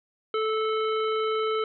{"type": "harmonic tone", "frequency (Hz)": 437.2, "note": "A4", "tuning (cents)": -11, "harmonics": [1, 3, 5, 7, 9], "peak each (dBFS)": [-25, -29, -39, -38, -44], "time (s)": [0.34, 1.64], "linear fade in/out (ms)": 2, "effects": []}